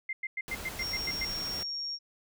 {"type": "tone bursts", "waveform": "sine", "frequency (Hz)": 2093, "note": "C7", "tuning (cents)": 0, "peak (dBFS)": -31, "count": 9, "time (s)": [0.09, 1.25], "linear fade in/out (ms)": 5, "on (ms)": 40, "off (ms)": 100}
{"type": "noise", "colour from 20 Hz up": "pink", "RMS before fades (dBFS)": -41, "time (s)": [0.48, 1.63], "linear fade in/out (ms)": 0}
{"type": "tone", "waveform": "sine", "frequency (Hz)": 5550, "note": "F8", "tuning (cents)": -12, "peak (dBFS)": -33, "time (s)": [0.78, 1.99], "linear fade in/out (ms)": 50}
{"effects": []}